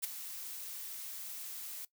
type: noise with ADSR envelope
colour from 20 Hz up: blue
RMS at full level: -33 dBFS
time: 0.02-1.85 s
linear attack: 22 ms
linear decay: 11 ms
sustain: -11 dB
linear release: 4 ms
effects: noise-tail reverb RT60 0.1 s tail -18 dB re dry